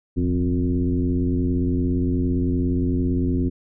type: tone with frequency modulation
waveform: sine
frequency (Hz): 172.5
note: F3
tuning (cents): -21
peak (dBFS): -18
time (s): 0.16-3.5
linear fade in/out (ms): 20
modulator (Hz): 90.6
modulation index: 1.7
effects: none